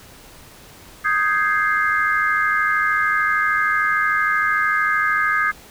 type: chord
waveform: sine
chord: Ab major seventh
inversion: second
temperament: equal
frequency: 1244.5 / 1568 / 1661.2 / 2093 Hz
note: Eb6 / G6 / Ab6 / C7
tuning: 0 / 0 / 0 / 0 cents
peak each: -20 / -23 / -21 / -24 dBFS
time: 1.04-5.52 s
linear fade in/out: 20 ms
effects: pink hiss -44 dBFS RMS until 5.7 s